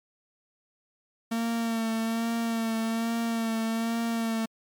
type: tone with vibrato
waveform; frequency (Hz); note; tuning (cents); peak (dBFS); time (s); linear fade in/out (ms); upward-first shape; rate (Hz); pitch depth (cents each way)
45% pulse; 227.6; A#3; -41; -26; 1.31-4.46; 10; sine; 1.2; 27
effects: MP3 96 kbps